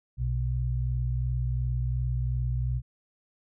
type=tone pair together; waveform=sine; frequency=61.4 / 124.19 Hz; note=B1 / B2; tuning=-9 / +10 cents; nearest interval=octave; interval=1219 cents; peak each=-28 dBFS; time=0.17-2.82 s; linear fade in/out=50 ms; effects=none